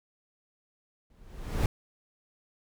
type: noise with exponential growth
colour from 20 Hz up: brown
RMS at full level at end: -22 dBFS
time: 1.1-1.66 s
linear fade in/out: 2 ms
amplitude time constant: 120 ms
effects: none